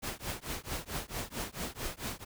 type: noise with tremolo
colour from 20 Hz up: pink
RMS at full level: -35 dBFS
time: 0.02-2.25 s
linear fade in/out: 20 ms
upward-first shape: triangle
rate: 4.5 Hz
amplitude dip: 100%
effects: none